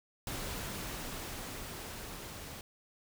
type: noise with level ramp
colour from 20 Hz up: pink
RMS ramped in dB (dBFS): -39 to -46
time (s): 0.27-2.61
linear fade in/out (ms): 2
effects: none